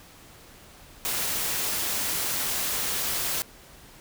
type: noise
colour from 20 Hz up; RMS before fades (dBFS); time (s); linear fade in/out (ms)
white; -28; 1.05-3.42; 0
effects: pink hiss -50 dBFS RMS until 4 s